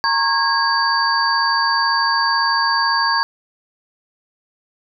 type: tone cluster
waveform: sine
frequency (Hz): 927 / 1085 / 1640 / 4613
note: A#5 / C#6 / G#6 / D8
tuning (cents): -10 / -37 / -22 / -32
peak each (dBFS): -20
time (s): 0.04-3.23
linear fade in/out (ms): 0
effects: none